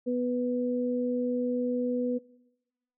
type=tone pair together; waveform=sine; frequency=246.9 / 493.8 Hz; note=B3 / B4; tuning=0 / 0 cents; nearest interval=octave; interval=1200 cents; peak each=-28 / -29 dBFS; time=0.06-2.19 s; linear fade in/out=20 ms; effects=noise-tail reverb RT60 1.0 s tail -23 dB re dry